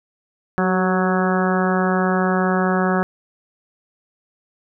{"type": "harmonic tone with a mistuned harmonic", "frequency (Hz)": 184.9, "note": "F#3", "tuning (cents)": -1, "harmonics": [1, 2, 3, 4, 5, 6, 7, 8, 9], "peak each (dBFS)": [-19, -23, -26, -25, -30, -28, -27, -29, -28], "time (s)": [0.58, 3.03], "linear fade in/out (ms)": 0, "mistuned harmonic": 2, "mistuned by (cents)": 31, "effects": []}